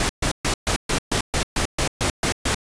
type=noise bursts; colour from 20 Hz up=pink; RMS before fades=-21 dBFS; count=12; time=0-2.546 s; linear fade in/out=2 ms; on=93 ms; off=130 ms; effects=resampled to 22050 Hz